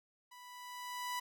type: tone with level ramp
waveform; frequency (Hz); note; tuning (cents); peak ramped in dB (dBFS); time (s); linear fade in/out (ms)
sawtooth; 987.8; B5; 0; -50 to -32; 0.31-1.2; 10
effects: none